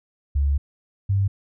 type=tone pair in turn; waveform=sine; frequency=70.4 / 98.5 Hz; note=C#2 / G2; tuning=+27 / +9 cents; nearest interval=tritone; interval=582 cents; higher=second; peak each=-17 dBFS; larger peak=neither; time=0.35-0.58 / 1.09-1.28 s; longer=first; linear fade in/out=10 ms; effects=none